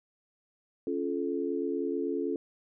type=chord; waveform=sine; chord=Db augmented; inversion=none; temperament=just; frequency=277.2 / 346.5 / 433.1 Hz; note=Db4 / F4 / A4; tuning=0 / -14 / -27 cents; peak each=-33 dBFS; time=0.87-2.36 s; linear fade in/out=2 ms; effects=none